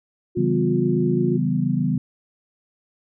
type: tone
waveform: sine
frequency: 356.7 Hz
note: F4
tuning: 37 cents sharp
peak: -22 dBFS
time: 0.35-1.38 s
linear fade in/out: 20 ms
type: chord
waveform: sine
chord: C# half-diminished seventh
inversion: none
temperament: equal with one note detuned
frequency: 138.59 / 164.81 / 193.3 / 246.9 Hz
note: C#3 / E3 / G3 / B3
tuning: 0 / 0 / -24 / 0 cents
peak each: -24 dBFS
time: 0.37-1.98 s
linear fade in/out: 5 ms
effects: none